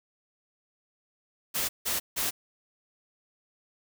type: noise bursts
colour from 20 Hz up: white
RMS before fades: -29 dBFS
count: 3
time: 1.54-2.31 s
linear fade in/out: 20 ms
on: 150 ms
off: 160 ms
effects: none